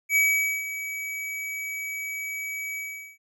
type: tone with ADSR envelope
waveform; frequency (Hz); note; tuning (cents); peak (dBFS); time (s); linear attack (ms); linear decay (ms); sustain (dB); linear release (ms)
square; 2277; C#7; +46; -18; 0.09-3.18; 70; 470; -13; 410
effects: none